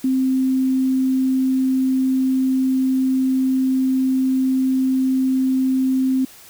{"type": "tone", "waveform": "sine", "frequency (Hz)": 261.6, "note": "C4", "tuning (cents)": 0, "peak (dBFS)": -15, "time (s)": [0.04, 6.25], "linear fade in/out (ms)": 5, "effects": ["white hiss -44 dBFS RMS until 6.49 s"]}